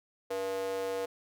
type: tone with high-pass filter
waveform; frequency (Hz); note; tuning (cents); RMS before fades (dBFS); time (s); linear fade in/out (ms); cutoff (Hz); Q
square; 96.3; G2; -30; -34; 0.3-1.06; 10; 510; 4.9
effects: none